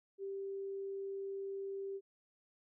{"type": "tone", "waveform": "sine", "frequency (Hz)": 392, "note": "G4", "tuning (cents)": 0, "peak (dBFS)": -39, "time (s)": [0.18, 2.01], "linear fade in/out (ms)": 50, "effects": []}